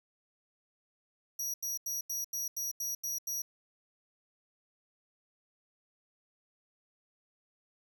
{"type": "tone bursts", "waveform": "sawtooth", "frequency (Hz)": 5780, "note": "F#8", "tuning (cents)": -41, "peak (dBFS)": -31, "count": 9, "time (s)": [1.39, 3.42], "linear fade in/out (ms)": 5, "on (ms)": 150, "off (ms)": 85, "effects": ["11-bit"]}